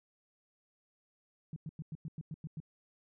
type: tone bursts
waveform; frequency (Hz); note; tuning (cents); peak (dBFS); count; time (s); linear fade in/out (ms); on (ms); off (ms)
sine; 155.56; D#3; 0; -38; 9; 1.53-2.602; 2; 32; 98
effects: none